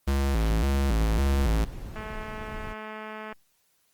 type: tone with vibrato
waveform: square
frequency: 61.3 Hz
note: B1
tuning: 12 cents flat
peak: -22 dBFS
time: 0.07-1.65 s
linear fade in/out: 10 ms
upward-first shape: square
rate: 1.8 Hz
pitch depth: 200 cents each way
type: noise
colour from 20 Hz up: brown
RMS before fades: -38 dBFS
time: 0.97-2.73 s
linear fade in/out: 5 ms
type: click train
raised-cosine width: 0.5 ms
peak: -24 dBFS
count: 296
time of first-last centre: 1.96-3.326 s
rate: 216 Hz
effects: white hiss -69 dBFS RMS until 3.93 s + Opus 24 kbps